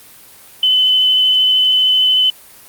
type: tone with vibrato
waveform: sine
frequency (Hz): 3028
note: F#7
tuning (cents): +39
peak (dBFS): -9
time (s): 0.63-2.3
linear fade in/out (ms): 2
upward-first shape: sine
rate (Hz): 13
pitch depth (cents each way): 11
effects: white hiss -41 dBFS RMS until 2.68 s + Opus 32 kbps